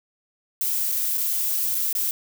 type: noise with dropouts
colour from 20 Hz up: violet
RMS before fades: -24 dBFS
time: 0.61-2.11 s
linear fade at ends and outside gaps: 1 ms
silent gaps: 0.917-0.921 / 1.175-1.179 / 1.747-1.751 / 1.928-1.951 s
effects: none